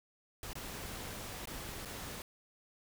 pink noise with dropouts, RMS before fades -44 dBFS, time 0.43-2.22 s, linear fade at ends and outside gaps 1 ms, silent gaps 0.532-0.554 / 1.456-1.473 / 1.85-1.856 s, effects none

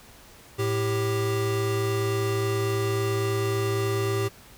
square tone pair together, 110 / 393.6 Hz, A2 / G4, 0 / +7 cents, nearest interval octave + minor seventh, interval 2207 cents, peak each -27 dBFS, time 0.58-4.29 s, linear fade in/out 20 ms, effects pink hiss -50 dBFS RMS until 4.57 s

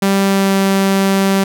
sawtooth tone with pitch glide, 196 to 194.53 Hz, G3 to G3, 0 to -13 cents, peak -7 dBFS, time 0.02-1.44 s, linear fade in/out 5 ms, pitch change -13 cents, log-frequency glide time 0.23-0.55 s, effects none

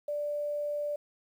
sine tone, 587.3 Hz, D5, in tune, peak -30 dBFS, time 0.08-0.96 s, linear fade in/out 5 ms, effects 10-bit

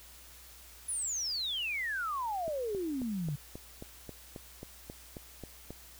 sine exponential sweep, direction down, 10390 to 137.2 Hz, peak -32 dBFS, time 0.88-3.36 s, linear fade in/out 10 ms
click train, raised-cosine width 2 ms, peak -29 dBFS, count 13, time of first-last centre 2.48-5.706 s, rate 3.72 Hz
effects added 60 Hz sine -57 dBFS peak until 5.99 s + white hiss -54 dBFS RMS until 5.99 s

